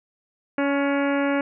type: harmonic tone with a mistuned harmonic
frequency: 281.2 Hz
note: C#4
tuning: 25 cents sharp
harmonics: 1 / 2 / 3 / 4 / 5 / 6 / 7 / 8 / 9 / 10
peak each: -22 / -25 / -32 / -34 / -32 / -33 / -38 / -35 / -42 / -42 dBFS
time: 0.58-1.41 s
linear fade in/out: 2 ms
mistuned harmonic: 4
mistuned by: -29 cents
effects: none